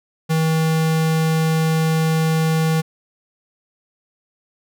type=tone; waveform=square; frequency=160 Hz; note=D#3; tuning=49 cents sharp; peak=-16 dBFS; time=0.29-2.82 s; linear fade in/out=20 ms; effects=none